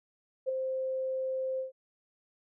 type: tone with ADSR envelope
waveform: sine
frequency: 523.3 Hz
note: C5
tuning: in tune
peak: -25 dBFS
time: 0.46-1.72 s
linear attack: 30 ms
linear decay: 7 ms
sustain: -5 dB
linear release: 130 ms
effects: none